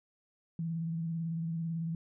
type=tone with vibrato; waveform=sine; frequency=164.81 Hz; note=E3; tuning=in tune; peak=-32 dBFS; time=0.59-1.95 s; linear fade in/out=2 ms; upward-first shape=square; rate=18 Hz; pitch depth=30 cents each way; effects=none